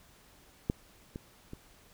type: clicks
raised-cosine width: 3 ms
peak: -15 / -26 / -29 dBFS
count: 3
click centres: 0.699 / 1.159 / 1.534 s
effects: pink hiss -60 dBFS RMS until 1.93 s